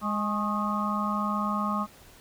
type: harmonic tone with a mistuned harmonic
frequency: 207.7 Hz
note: G#3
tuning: in tune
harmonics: 1 / 3 / 4 / 5 / 6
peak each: -29 / -38 / -37 / -31 / -31 dBFS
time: 0.01-1.87 s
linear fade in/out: 50 ms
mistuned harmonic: 5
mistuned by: +70 cents
effects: pink hiss -53 dBFS RMS until 2.2 s